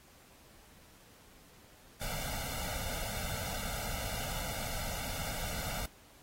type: noise with comb filter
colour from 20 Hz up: pink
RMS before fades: -38 dBFS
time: 2.01-5.86 s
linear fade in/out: 5 ms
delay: 1.4 ms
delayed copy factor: +0.9
effects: pink hiss -60 dBFS RMS until 6.22 s + AAC 48 kbps